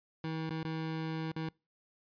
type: tone with dropouts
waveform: 25% pulse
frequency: 160 Hz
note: D#3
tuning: 49 cents sharp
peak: -31 dBFS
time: 0.24-1.49 s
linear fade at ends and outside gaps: 2 ms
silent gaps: 0.494-0.505 / 0.63-0.648 / 1.317-1.362 s
effects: noise-tail reverb RT60 0.3 s tail -26 dB re dry + resampled to 11025 Hz